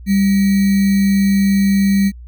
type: tone with sample-and-hold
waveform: sine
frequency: 196.9 Hz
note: G3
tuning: 8 cents sharp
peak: -10 dBFS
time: 0.06-2.12 s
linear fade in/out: 50 ms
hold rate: 2100 Hz
effects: added 60 Hz sine -32 dBFS peak until 2.27 s